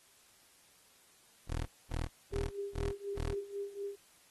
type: tone bursts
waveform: 20% pulse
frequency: 40.31 Hz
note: E1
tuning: 38 cents flat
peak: -29 dBFS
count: 5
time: 1.47-3.35 s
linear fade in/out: 50 ms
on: 200 ms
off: 220 ms
type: tone with tremolo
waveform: sine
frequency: 401.2 Hz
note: G4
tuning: 40 cents sharp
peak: -35 dBFS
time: 2.32-3.96 s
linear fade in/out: 10 ms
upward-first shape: sine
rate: 4.1 Hz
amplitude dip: 80%
effects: white hiss -64 dBFS RMS until 4.3 s + AAC 32 kbps